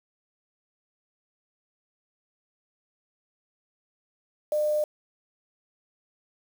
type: tone with quantisation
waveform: sine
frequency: 603 Hz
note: D5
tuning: 46 cents sharp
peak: -22 dBFS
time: 4.52-4.84 s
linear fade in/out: 2 ms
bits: 7
effects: none